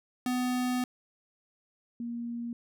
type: tone pair in turn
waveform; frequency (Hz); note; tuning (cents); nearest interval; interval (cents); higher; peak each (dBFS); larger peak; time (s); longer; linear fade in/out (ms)
square / sine; 250 / 236; B3 / A#3; +21 / +22; minor second; 99; first; -28 / -33; first; 0.26-0.84 / 2-2.53; first; 2
effects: none